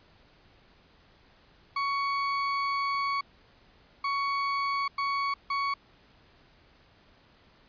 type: tone bursts at uneven times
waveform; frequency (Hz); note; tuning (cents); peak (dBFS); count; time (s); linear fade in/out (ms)
35% pulse; 1117; C#6; +13; -25; 4; 1.76-3.21 / 4.04-4.88 / 4.98-5.34 / 5.5-5.74; 5
effects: pink hiss -60 dBFS RMS until 7.68 s + resampled to 11025 Hz